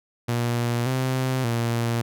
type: tone with pitch steps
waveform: sawtooth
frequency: 119.2 / 129.9 / 117.2 Hz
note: A#2 / C3 / A#2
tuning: +39 / -12 / +10 cents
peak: -18 dBFS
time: 0.28-2.02 s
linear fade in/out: 10 ms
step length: 580 ms
effects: none